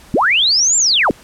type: linear two-way sweep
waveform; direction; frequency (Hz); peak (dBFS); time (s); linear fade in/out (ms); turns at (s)
sine; up then down; 155.56 to 7459 to 155.56; -10; 0.14-1.11; 0; 0.77
effects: pink hiss -43 dBFS RMS until 1.23 s + low-pass 12000 Hz 12 dB/octave